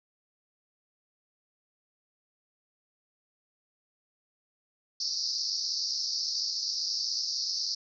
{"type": "band-pass noise", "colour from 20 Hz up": "white", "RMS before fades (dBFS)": -32, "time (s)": [5, 7.75], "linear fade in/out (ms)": 5, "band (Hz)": [4400, 5600], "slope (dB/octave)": 96, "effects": []}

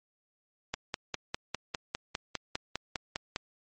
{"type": "click train", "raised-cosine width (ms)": 0.2, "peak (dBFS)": -14, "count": 14, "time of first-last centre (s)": [0.74, 3.361], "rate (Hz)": 4.96, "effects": ["MP3 32 kbps"]}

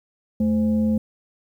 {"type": "tone with frequency modulation", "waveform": "sine", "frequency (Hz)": 218, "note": "A3", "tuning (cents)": -16, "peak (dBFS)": -17, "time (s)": [0.4, 0.98], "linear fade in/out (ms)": 5, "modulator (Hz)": 302, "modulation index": 0.45, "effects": ["9-bit"]}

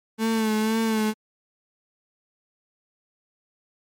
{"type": "tone with vibrato", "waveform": "35% pulse", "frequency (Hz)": 220, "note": "A3", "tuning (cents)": 0, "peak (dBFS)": -19, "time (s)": [0.18, 1.14], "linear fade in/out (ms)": 50, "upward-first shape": "sine", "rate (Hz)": 2, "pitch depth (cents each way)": 39, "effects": ["MP3 64 kbps"]}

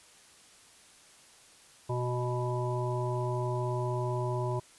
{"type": "harmonic tone", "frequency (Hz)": 123.47, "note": "B2", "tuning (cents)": 0, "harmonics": [1, 3, 5, 7, 8], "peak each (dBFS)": [-31, -35, -38, -42, -38], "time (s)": [1.89, 4.6], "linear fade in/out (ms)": 10, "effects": ["white hiss -57 dBFS RMS until 4.78 s", "resampled to 24000 Hz"]}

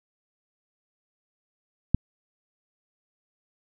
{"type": "click", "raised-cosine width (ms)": 5, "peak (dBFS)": -6, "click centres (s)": 1.946, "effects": []}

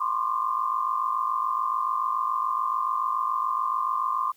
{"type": "tone cluster", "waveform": "sine", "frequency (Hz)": [1032, 1079, 1193], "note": ["C6", "C#6", "D6"], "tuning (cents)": [-24, -47, 27], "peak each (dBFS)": -28, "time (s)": [0, 4.32], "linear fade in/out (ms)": 10, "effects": ["white hiss -61 dBFS RMS until 4.36 s"]}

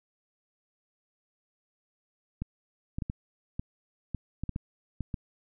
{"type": "clicks", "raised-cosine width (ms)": 5, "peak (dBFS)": -20, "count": 11, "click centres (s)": [2.42, 2.985, 3.022, 3.099, 3.595, 4.147, 4.436, 4.493, 4.561, 5.007, 5.142], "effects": []}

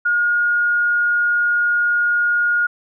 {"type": "tone", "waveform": "sine", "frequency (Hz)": 1431, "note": "F6", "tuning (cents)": 42, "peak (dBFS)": -14, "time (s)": [0.05, 2.67], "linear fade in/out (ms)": 10, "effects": []}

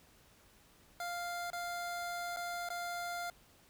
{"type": "tone with dropouts", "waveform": "25% pulse", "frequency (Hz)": 698.5, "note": "F5", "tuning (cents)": 0, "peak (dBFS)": -34, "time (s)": [1, 3.3], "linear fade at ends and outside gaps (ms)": 2, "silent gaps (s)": [[1.503, 1.531], [2.363, 2.369], [2.689, 2.702]], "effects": ["pink hiss -64 dBFS RMS until 3.69 s"]}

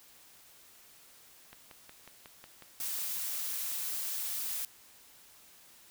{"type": "click train", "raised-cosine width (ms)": 0.3, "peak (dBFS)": -33, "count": 13, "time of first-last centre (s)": [1.53, 3.716], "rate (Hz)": 5.49}
{"type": "noise", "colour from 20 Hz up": "blue", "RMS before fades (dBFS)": -36, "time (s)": [2.8, 4.65], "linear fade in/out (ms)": 2}
{"effects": ["white hiss -58 dBFS RMS until 5.9 s"]}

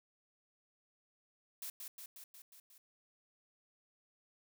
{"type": "noise with echo", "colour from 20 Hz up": "blue", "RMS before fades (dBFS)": -44, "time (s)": [1.62, 1.7], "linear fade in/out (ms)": 2, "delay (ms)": 180, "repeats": 6, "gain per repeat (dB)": -3, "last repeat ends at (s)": 2.78, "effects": []}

